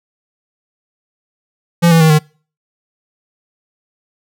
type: tone with pitch steps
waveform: square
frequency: 170.7 / 164.6 / 158.72 / 153.05 Hz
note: F3 / E3 / D#3 / D#3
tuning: -39 / -2 / +35 / -28 cents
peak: -7 dBFS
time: 1.82-2.192 s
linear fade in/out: 20 ms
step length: 93 ms
effects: noise-tail reverb RT60 0.4 s tail -26 dB re dry